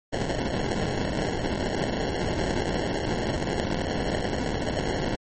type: noise with sample-and-hold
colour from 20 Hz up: blue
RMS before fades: -27 dBFS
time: 0.12-5.16 s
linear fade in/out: 20 ms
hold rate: 1225 Hz
effects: low-pass 10000 Hz 12 dB/octave + MP3 32 kbps

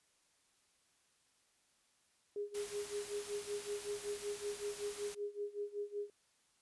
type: tone with tremolo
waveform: sine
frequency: 410.6 Hz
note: G#4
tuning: 20 cents flat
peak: -36 dBFS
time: 2.36-6.1 s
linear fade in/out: 2 ms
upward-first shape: sine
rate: 5.3 Hz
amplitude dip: 90%
type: noise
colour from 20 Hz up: white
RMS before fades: -48 dBFS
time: 2.54-5.15 s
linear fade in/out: 10 ms
effects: white hiss -74 dBFS RMS until 6.61 s + resampled to 24000 Hz

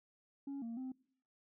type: tone with pitch steps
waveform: sine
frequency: 277.9 / 230.8 / 259.5 Hz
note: C#4 / A#3 / C4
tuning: +4 / -17 / -14 cents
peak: -38 dBFS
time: 0.47-0.92 s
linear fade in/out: 5 ms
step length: 150 ms
effects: noise-tail reverb RT60 0.6 s tail -24 dB re dry + tanh soft clip ceiling -39 dBFS

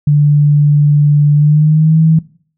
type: tone with pitch glide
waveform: sine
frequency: 146.83 to 160.12 Hz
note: D3 to D#3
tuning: 0 to +50 cents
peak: -5 dBFS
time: 0.07-2.19 s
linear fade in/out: 5 ms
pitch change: +150 cents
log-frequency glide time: 1.34-1.99 s
effects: noise-tail reverb RT60 0.5 s tail -20 dB re dry

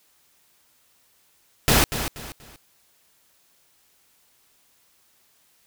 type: noise with echo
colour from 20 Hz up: pink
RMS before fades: -17 dBFS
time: 1.68-1.84 s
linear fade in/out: 0 ms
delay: 240 ms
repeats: 3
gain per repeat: -10 dB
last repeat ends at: 2.56 s
effects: white hiss -62 dBFS RMS until 5.66 s

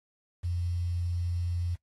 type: tone with quantisation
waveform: sine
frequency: 87.3 Hz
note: F2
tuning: in tune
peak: -28 dBFS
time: 0.43-1.76 s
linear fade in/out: 20 ms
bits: 9
effects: noise-tail reverb RT60 0.1 s tail -19 dB re dry + AAC 32 kbps

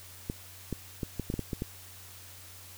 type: clicks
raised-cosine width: 3 ms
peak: -19 dBFS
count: 9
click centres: 0.299 / 0.727 / 1.032 / 1.197 / 1.301 / 1.34 / 1.393 / 1.532 / 1.621 s
effects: added 92 Hz sine -53 dBFS peak until 2.77 s + white hiss -50 dBFS RMS until 2.77 s

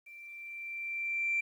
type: tone with level ramp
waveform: sine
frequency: 2352 Hz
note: D7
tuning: 2 cents sharp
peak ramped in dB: -48 to -26 dBFS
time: 0.06-1.41 s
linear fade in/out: 10 ms
effects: tanh soft clip ceiling -23 dBFS + 11-bit

